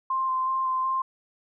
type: tone with vibrato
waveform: sine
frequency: 1046 Hz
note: C6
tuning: 1 cent flat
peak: -23 dBFS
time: 0.1-1.02 s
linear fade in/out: 5 ms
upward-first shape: square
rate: 2.7 Hz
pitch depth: 11 cents each way
effects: none